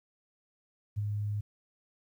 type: tone with ADSR envelope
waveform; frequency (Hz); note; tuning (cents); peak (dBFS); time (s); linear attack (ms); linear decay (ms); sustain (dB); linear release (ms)
sine; 103.83; G#2; 0; -27; 0.96-1.41; 24; 22; -3; 8
effects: 11-bit